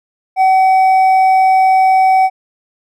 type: tone with hard clipping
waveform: sine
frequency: 758 Hz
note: F#5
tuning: 42 cents sharp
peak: -8 dBFS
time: 0.36-2.3 s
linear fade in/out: 50 ms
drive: 4 dB
effects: none